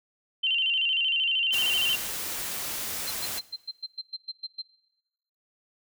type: tone with vibrato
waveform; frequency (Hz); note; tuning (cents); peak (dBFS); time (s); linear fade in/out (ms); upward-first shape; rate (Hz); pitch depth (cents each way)
sine; 2922; F#7; -22; -22; 0.43-1.96; 10; square; 13; 88
type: noise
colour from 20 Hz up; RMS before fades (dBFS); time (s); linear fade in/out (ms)
white; -33; 1.52-3.4; 20
type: tone bursts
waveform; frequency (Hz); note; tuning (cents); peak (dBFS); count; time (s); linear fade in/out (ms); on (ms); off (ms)
sine; 4129; C8; -24; -31; 11; 3.07-4.621; 10; 41; 110
effects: noise-tail reverb RT60 1.0 s tail -19 dB re dry